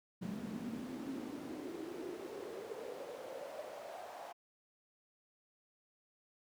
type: noise with high-pass filter sweep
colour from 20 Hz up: brown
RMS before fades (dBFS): -45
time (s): 0.21-4.33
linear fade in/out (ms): 20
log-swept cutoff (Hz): 200 to 730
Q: 6
effects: none